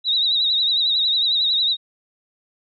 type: tone with vibrato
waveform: sine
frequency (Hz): 3828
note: A#7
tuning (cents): +45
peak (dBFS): -16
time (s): 0.04-1.77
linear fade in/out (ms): 50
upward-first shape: triangle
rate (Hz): 11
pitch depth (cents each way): 87
effects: none